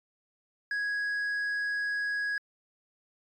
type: tone with tanh clipping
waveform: sine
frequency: 1661.2 Hz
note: G#6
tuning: in tune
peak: -29 dBFS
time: 0.71-2.38 s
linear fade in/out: 2 ms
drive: 4 dB
effects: MP3 64 kbps